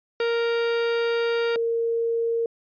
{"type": "tone pair in turn", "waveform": ["45% pulse", "sine"], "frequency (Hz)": [466.2, 461.6], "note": ["A#4", "A#4"], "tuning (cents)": [0, -17], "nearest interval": "unison", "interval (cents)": 17, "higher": "first", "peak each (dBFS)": -21, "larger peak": "neither", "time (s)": [[0.2, 1.56], [1.56, 2.46]], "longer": "first", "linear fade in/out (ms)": 2, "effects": ["resampled to 11025 Hz"]}